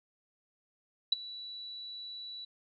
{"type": "tone with ADSR envelope", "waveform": "sine", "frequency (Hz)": 3941, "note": "B7", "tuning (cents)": -4, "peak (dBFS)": -20, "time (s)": [1.12, 2.45], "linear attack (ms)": 5, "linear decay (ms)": 16, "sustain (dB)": -21, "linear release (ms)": 7, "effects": []}